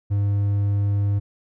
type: tone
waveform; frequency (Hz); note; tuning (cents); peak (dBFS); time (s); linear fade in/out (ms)
triangle; 101.1; G#2; -46; -16; 0.1-1.2; 20
effects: none